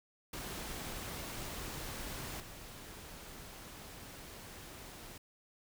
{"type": "noise with level steps", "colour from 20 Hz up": "pink", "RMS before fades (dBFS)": [-43, -50], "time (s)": [0.33, 5.18], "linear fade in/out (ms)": 5, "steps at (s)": 2.4, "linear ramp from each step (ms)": 2, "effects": []}